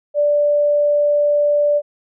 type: tone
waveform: sine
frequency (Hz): 586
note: D5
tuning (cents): -4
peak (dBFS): -12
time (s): 0.14-1.82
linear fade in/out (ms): 50
effects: none